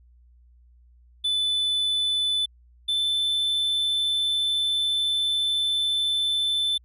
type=tone pair in turn; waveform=triangle; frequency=3498 / 3526 Hz; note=A7 / A7; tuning=-11 / +3 cents; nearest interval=unison; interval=14 cents; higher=second; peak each=-20 dBFS; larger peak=neither; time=1.24-2.46 / 2.88-6.78 s; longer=second; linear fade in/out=10 ms; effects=added 60 Hz sine -52 dBFS peak until 6.84 s + resampled to 32000 Hz